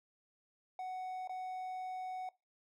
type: tone with dropouts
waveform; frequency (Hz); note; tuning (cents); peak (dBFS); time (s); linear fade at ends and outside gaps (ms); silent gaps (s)
triangle; 743; F#5; +7; -37; 0.79-2.29; 2; 1.275-1.294
effects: noise-tail reverb RT60 0.2 s tail -19 dB re dry